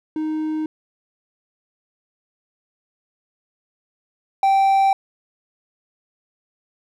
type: tone pair in turn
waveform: triangle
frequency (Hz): 311.1 / 780.1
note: D#4 / G5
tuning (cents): 0 / -9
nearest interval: octave + major third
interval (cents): 1591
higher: second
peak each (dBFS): -19 / -11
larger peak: second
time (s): 0.16-0.66 / 4.43-4.93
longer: neither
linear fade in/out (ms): 2
effects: none